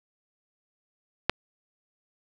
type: click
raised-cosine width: 0.3 ms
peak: -4 dBFS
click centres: 1.296 s
effects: none